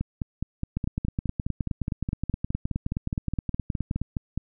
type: two click trains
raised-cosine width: 5 ms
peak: -15 / -14 dBFS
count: 22 / 32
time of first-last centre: 0.01-4.376 / 0.77-4.016 s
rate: 4.81 / 9.55 Hz
effects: none